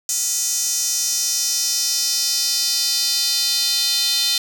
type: tone with high-pass filter sweep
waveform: square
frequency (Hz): 277.2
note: C#4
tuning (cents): 0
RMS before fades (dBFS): -20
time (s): 0.09-4.38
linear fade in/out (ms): 2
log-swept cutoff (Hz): 6600 to 4000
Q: 3.6
effects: none